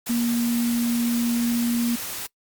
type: tone in noise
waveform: sine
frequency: 236.3 Hz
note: A#3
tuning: 24 cents sharp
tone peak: -20 dBFS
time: 0.09-1.96 s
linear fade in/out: 10 ms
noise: white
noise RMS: -32 dBFS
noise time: 0.06-2.27 s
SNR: +9 dB
effects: noise-tail reverb RT60 0.1 s tail -22 dB re dry + Opus 48 kbps